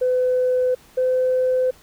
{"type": "tone pair in turn", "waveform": "sine", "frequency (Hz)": [505, 510.9], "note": ["B4", "C5"], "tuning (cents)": [39, -41], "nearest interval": "unison", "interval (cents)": 20, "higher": "second", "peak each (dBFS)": -15, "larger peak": "neither", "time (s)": [[0.01, 0.75], [0.97, 1.71]], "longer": "neither", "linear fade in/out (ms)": 10, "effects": ["tanh soft clip ceiling -12 dBFS", "pink hiss -51 dBFS RMS until 1.82 s"]}